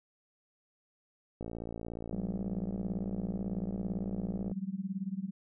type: click train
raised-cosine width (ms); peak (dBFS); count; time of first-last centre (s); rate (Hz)
2; -27; 178; 1.41-4.515; 57
type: tone with tremolo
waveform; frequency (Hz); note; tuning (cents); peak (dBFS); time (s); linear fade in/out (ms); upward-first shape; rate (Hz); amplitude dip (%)
sine; 192; G3; -36; -30; 2.12-5.31; 20; sine; 18; 90
effects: none